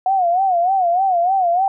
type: tone with vibrato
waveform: sine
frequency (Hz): 730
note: F#5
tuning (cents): -24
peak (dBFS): -13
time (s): 0.06-1.68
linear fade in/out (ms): 2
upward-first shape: sine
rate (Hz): 3.3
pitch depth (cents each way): 120
effects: none